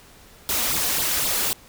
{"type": "noise with flanger", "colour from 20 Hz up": "white", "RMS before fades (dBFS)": -23, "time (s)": [0.49, 1.53], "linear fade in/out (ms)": 0, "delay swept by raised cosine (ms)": [0.22, 4.22], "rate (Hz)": 3.9, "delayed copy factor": 0.7, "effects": ["pink hiss -49 dBFS RMS until 1.68 s"]}